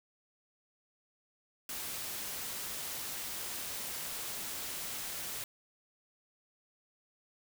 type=noise; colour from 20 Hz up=white; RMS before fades=-40 dBFS; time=1.69-5.44 s; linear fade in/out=2 ms; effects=none